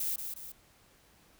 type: noise with echo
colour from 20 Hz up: violet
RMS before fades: -33 dBFS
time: 0-0.16 s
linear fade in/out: 5 ms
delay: 180 ms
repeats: 2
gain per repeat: -6 dB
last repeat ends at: 0.52 s
effects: pink hiss -63 dBFS RMS until 1.39 s